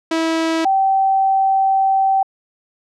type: tone pair in turn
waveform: sawtooth / sine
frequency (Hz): 325.3 / 773.7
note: E4 / G5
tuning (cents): -23 / -23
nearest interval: octave + minor third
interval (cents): 1500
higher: second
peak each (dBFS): -12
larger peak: neither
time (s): 0.11-0.65 / 0.65-2.23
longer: second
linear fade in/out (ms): 5
effects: low-pass 6000 Hz 12 dB/octave